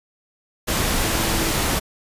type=tone in noise; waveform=sine; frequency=329.6 Hz; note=E4; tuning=in tune; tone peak=-30 dBFS; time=1.04-1.58 s; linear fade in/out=20 ms; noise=pink; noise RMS=-21 dBFS; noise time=0.67-1.8 s; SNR=-12 dB; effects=resampled to 32000 Hz